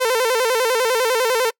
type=tone with vibrato; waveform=sawtooth; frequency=480.2 Hz; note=B4; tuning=49 cents flat; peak=-12 dBFS; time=0-1.51 s; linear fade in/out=20 ms; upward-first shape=square; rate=10 Hz; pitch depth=110 cents each way; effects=noise-tail reverb RT60 0.1 s tail -26 dB re dry